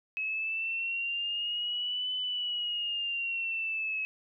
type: linear two-way sweep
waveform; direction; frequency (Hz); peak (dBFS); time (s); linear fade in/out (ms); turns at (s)
sine; up then down; 2565 to 3015 to 2565; -30; 0.17-4.05; 0; 2.15
effects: none